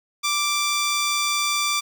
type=tone; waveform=10% pulse; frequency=1174.7 Hz; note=D6; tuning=in tune; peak=-12 dBFS; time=0.23-1.81 s; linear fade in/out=20 ms; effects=none